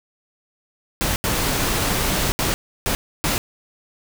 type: noise bursts at uneven times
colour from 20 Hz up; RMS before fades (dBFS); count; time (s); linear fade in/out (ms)
pink; -21; 5; 1.01-1.16 / 1.24-2.32 / 2.39-2.54 / 2.86-2.95 / 3.24-3.38; 0
effects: none